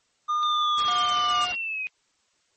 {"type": "tone with pitch glide", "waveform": "triangle", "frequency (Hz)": [1213, 1191.5], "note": ["D#6", "D6"], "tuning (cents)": [-44, 25], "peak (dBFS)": -20, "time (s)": [0.28, 1.46], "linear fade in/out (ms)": 20, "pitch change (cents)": -31, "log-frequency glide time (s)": [0.7, 0.92]}
{"type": "linear sweep", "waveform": "sine", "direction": "down", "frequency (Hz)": [3632, 2489], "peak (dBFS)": -27, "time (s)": [0.43, 1.87], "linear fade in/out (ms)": 0}
{"type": "noise", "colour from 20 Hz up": "white", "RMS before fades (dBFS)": -33, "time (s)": [0.77, 1.56], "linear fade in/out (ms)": 20}
{"type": "tone with tremolo", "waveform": "sawtooth", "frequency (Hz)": 721, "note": "F#5", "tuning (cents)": -45, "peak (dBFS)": -26, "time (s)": [0.88, 1.52], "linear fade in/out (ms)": 2, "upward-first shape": "triangle", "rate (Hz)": 2.4, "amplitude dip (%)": 25}
{"effects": ["white hiss -68 dBFS RMS until 2.56 s", "MP3 32 kbps"]}